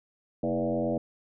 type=tone with frequency modulation; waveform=sine; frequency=408.4 Hz; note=G#4; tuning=29 cents flat; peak=-25 dBFS; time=0.43-0.98 s; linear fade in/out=5 ms; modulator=89.2 Hz; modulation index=2.8; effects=none